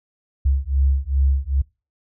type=beating tone pair; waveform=sine; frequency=67 / 69.5 Hz; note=C2 / C#2; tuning=+42 / +5 cents; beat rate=2.5 Hz; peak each=-19 dBFS; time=0.45-1.62 s; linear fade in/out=10 ms; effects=noise-tail reverb RT60 0.3 s tail -25 dB re dry